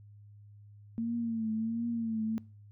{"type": "tone with vibrato", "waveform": "sine", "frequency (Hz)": 226.9, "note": "A#3", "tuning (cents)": -47, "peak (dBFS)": -30, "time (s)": [0.98, 2.38], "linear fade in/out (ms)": 0, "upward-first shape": "triangle", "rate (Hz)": 1.4, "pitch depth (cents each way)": 72, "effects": ["noise-tail reverb RT60 0.5 s tail -25 dB re dry", "added 103 Hz sine -51 dBFS peak until 2.71 s"]}